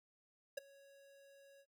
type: tone with ADSR envelope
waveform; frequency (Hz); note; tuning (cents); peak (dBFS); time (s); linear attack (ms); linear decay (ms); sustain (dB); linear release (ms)
square; 554.4; C#5; 0; -37; 0.57-1.66; 8; 14; -24; 60
effects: noise-tail reverb RT60 0.1 s tail -17 dB re dry